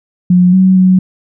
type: tone with pitch steps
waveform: sine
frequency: 179.8 / 187.7 / 185.5 Hz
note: F#3 / F#3 / F#3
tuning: -49 / +25 / +5 cents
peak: -4 dBFS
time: 0.3-0.99 s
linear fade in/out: 5 ms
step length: 230 ms
effects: none